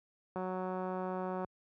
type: click train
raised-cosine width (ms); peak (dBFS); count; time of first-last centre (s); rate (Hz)
1; -25; 202; 0.36-1.446; 185
effects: high-pass 80 Hz 12 dB/octave